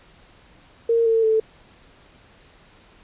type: tone with pitch steps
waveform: sine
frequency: 461.3 / 450.8 / 440.5 Hz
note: A#4 / A4 / A4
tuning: -18 / +42 / +2 cents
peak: -15 dBFS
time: 0.89-1.4 s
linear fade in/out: 5 ms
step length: 170 ms
effects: pink hiss -52 dBFS RMS until 3.03 s + resampled to 8000 Hz